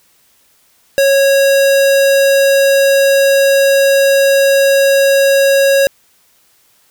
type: tone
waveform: square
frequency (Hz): 550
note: C#5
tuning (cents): -14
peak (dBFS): -8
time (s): 0.98-5.87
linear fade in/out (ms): 0
effects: white hiss -53 dBFS RMS until 6.9 s